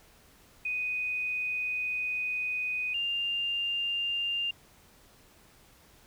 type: tone pair in turn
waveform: sine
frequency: 2492 / 2797 Hz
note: D#7 / F7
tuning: +2 / +2 cents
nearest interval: major second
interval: 200 cents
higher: second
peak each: -29 / -28 dBFS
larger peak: second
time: 0.65-2.94 / 2.94-4.51 s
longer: first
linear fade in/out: 5 ms
effects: pink hiss -59 dBFS RMS until 6.06 s